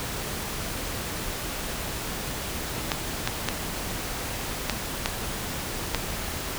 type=clicks; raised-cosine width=0.2 ms; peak=-6 dBFS; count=6; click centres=2.918 / 3.275 / 3.487 / 4.697 / 5.059 / 5.947 s; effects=pink hiss -32 dBFS RMS until 6.58 s